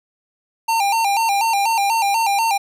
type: tone with vibrato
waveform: square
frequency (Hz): 852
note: G#5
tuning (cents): +44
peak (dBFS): -16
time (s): 0.68-2.58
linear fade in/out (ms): 10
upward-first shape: square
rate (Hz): 4.1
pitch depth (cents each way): 110
effects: resampled to 32000 Hz + 8-bit